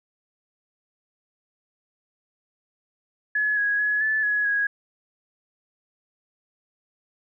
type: tone with pitch steps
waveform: sine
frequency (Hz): 1700 / 1660 / 1690 / 1741 / 1683 / 1655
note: G#6 / G#6 / G#6 / A6 / G#6 / G#6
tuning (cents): +40 / -1 / +30 / -19 / +23 / -6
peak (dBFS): -20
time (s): 3.35-4.67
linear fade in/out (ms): 5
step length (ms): 220
effects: none